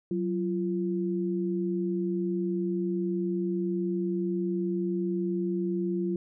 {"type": "tone pair together", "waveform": "sine", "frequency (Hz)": [185.84, 344.4], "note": ["F#3", "F4"], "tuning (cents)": [8, -24], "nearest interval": "major seventh", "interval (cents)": 1068, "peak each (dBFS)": [-29, -29], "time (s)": [0.11, 6.16], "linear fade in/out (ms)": 2, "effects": []}